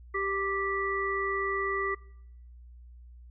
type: harmonic tone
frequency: 392 Hz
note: G4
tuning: in tune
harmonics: 1 / 3 / 5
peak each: -32 / -32 / -32 dBFS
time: 0.14-1.95 s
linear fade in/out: 10 ms
effects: noise-tail reverb RT60 0.8 s tail -24 dB re dry + added 60 Hz sine -47 dBFS peak until 3.3 s